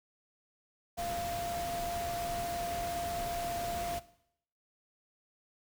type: tone in noise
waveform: sine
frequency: 692 Hz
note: F5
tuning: 16 cents flat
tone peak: -34 dBFS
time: 0.97-4 s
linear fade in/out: 20 ms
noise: pink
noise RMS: -41 dBFS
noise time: 0.97-4 s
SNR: +4 dB
effects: noise-tail reverb RT60 0.7 s tail -17 dB re dry